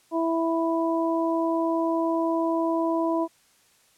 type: harmonic tone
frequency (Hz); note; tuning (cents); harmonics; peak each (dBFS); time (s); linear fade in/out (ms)
329.6; E4; 0; 1 / 2 / 3; -24 / -27 / -29; 0.11-3.28; 50
effects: white hiss -61 dBFS RMS until 3.97 s + low-pass 11000 Hz 12 dB/octave